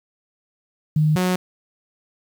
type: tone pair in turn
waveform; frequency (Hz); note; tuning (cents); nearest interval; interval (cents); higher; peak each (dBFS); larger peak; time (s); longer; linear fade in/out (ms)
sine / sawtooth; 153.6 / 182.66; D#3 / F#3; -22 / -22; minor third; 300; second; -14; neither; 0.96-1.16 / 1.16-1.36; neither; 5
effects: 8-bit